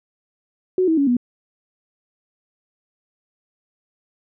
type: tone with pitch steps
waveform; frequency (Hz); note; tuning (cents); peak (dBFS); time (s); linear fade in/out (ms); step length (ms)
sine; 370 / 322.1 / 280.4 / 244.1; F#4 / E4 / C#4 / B3; 0 / -40 / +20 / -20; -14; 0.78-1.168; 2; 97
effects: none